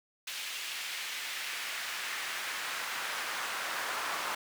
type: noise with high-pass filter sweep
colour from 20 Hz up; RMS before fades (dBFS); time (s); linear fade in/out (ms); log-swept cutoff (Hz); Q
brown; -37; 0.27-4.35; 5; 2800 to 1100; 1.2
effects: none